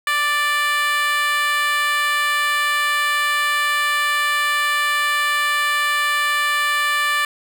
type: tone with high-pass filter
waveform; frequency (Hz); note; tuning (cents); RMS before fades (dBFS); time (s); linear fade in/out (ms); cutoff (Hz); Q
10% pulse; 587.3; D5; 0; -19; 0.07-7.25; 2; 1400; 4
effects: none